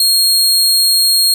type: tone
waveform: sawtooth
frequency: 4259 Hz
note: C8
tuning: 30 cents sharp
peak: -6 dBFS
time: 0-1.34 s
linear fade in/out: 2 ms
effects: none